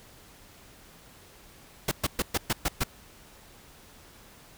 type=noise bursts; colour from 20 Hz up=pink; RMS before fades=-26 dBFS; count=7; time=1.88-2.838 s; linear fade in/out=5 ms; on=34 ms; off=120 ms; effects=pink hiss -53 dBFS RMS until 4.57 s